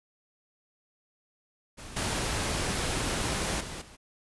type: noise with level steps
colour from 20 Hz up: pink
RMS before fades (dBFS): -44 / -30 / -39 / -51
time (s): 1.77-3.97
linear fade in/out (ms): 20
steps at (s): 1.96 / 3.6 / 3.81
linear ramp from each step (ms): 10
effects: resampled to 24000 Hz